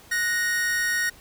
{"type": "tone pair together", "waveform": "45% pulse", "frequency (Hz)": [1470.2, 1864.7], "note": ["F#6", "A#6"], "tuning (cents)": [-11, 0], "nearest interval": "major third", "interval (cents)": 411, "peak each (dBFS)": [-29, -23], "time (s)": [0.11, 1.1], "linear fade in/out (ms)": 10, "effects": ["pink hiss -50 dBFS RMS until 1.2 s"]}